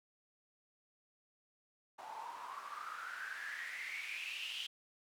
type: noise with band-pass filter sweep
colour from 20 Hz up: white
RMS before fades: -45 dBFS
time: 1.98-4.67 s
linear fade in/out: 10 ms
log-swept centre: 820 to 3100 Hz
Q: 9.4
effects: none